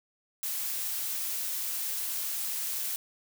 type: noise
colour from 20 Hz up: blue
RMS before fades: -33 dBFS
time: 0.43-2.96 s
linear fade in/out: 0 ms
effects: none